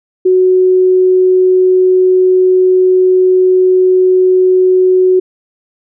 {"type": "tone", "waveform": "sine", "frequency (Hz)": 370, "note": "F#4", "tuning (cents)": 0, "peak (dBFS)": -5, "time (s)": [0.25, 5.2], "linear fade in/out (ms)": 10, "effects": []}